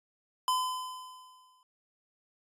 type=tone with exponential decay; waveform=square; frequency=1017 Hz; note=C6; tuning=50 cents flat; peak=-25 dBFS; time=0.48-1.63 s; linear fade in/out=1 ms; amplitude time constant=250 ms; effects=resampled to 32000 Hz